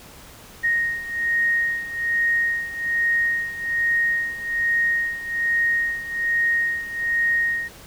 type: beating tone pair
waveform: sine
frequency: 1864.7 / 1865.9 Hz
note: A#6 / A#6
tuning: 0 / +1 cents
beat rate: 1.2 Hz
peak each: -21 / -25 dBFS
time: 0.63-7.69 s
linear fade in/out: 20 ms
effects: pink hiss -44 dBFS RMS until 7.86 s